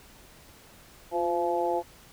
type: harmonic tone with a mistuned harmonic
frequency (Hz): 171.4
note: F3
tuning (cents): -32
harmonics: 2 / 3 / 4 / 5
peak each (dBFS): -30 / -30 / -30 / -30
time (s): 1.11-1.83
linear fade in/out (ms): 50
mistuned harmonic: 2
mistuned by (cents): +40
effects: pink hiss -53 dBFS RMS until 2.12 s